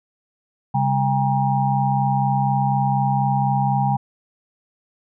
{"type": "tone cluster", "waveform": "sine", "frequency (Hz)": [135.6, 199.7, 803, 947], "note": ["C#3", "G3", "G5", "A#5"], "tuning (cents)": [-38, 32, 41, 27], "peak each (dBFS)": [-20, -25, -20, -27], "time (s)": [0.74, 3.97], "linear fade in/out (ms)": 10, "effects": []}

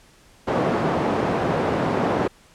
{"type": "band-pass noise", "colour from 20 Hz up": "white", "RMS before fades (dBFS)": -22, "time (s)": [0.47, 2.28], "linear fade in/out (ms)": 10, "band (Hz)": [120, 680], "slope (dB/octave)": 12, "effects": ["pink hiss -53 dBFS RMS until 2.54 s", "low-pass 10000 Hz 12 dB/octave"]}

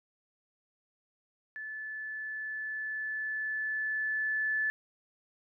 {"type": "tone with level ramp", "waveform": "sine", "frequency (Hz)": 1738, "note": "A6", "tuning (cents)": -22, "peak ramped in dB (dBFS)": [-38, -27], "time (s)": [1.56, 4.7], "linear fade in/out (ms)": 0, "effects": []}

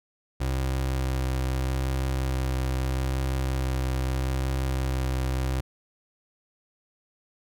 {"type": "tone with vibrato", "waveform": "30% pulse", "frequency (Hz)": 65.41, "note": "C2", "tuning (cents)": 0, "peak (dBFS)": -22, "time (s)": [0.4, 5.61], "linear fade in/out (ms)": 10, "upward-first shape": "sine", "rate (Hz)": 0.78, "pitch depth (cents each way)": 14, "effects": []}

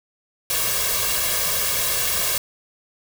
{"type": "noise with comb filter", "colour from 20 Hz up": "white", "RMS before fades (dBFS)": -22, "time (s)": [0.5, 2.38], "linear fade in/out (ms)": 2, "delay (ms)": 1.8, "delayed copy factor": 0.85, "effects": []}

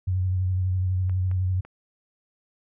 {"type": "tone with vibrato", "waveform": "sine", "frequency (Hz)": 92.4, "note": "F#2", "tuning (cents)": -2, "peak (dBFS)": -21, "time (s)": [0.07, 1.61], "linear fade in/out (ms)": 10, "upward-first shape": "triangle", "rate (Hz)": 12, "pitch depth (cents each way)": 41}
{"type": "clicks", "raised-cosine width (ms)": 0.5, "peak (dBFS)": -31, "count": 3, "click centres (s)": [1.096, 1.314, 1.65]}
{"effects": []}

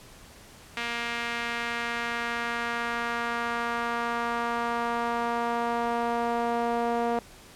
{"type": "tone with band-pass filter sweep", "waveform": "sawtooth", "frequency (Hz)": 235.4, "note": "A#3", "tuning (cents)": 17, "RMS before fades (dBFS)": -29, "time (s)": [0.77, 7.19], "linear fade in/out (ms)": 0, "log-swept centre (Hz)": [2300, 670], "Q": 1.5, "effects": ["pink hiss -50 dBFS RMS until 7.55 s", "low-pass 12000 Hz 12 dB/octave"]}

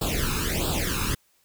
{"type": "noise with flanger", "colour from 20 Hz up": "pink", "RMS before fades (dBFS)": -26, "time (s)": [0.01, 1.15], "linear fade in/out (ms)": 10, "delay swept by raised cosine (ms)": [0.24, 0.79], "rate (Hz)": 1.5, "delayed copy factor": 0.9, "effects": ["white hiss -65 dBFS RMS until 1.44 s"]}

